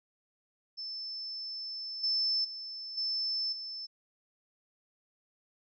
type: tone with level steps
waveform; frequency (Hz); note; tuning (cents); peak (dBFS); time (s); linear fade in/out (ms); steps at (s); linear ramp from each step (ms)
sine; 5280; E8; +2; -37 / -27 / -39 / -30 / -38; 0.77-3.87; 20; 2.03 / 2.44 / 2.97 / 3.52; 10
effects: none